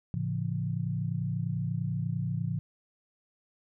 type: chord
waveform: sine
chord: A augmented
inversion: none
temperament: equal with one note detuned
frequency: 110 / 138.59 / 170.23 Hz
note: A2 / C#3 / E#3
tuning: 0 / 0 / -44 cents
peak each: -33 dBFS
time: 0.14-2.59 s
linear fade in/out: 0 ms
effects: none